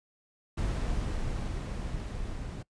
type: noise with level ramp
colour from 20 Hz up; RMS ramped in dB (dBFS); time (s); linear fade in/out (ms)
brown; -30 to -38; 0.57-2.63; 10
effects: noise-tail reverb RT60 0.1 s tail -21 dB re dry + resampled to 22050 Hz